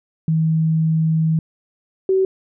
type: tone pair in turn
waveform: sine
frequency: 160 / 380.5 Hz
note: D#3 / F#4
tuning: +49 / +48 cents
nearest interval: octave + minor third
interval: 1499 cents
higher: second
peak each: -14 / -13 dBFS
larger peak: second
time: 0.28-1.39 / 2.09-2.25 s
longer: first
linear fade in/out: 2 ms
effects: none